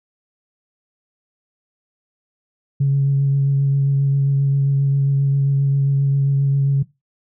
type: tone with vibrato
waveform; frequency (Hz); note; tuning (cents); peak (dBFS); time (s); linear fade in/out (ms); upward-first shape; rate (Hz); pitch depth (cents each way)
sine; 138.6; C#3; 0; -12; 2.8-6.83; 10; triangle; 7.5; 16
effects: noise-tail reverb RT60 0.2 s tail -18 dB re dry + tanh soft clip ceiling -9 dBFS